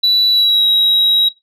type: tone with pitch glide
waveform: sine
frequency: 3951 to 3839 Hz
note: B7 to B7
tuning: 0 to -50 cents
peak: -7 dBFS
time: 0.03-1.29 s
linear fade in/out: 10 ms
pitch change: -50 cents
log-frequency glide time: 0.3-0.66 s
effects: noise-tail reverb RT60 0.2 s tail -19 dB re dry + tanh soft clip ceiling -7 dBFS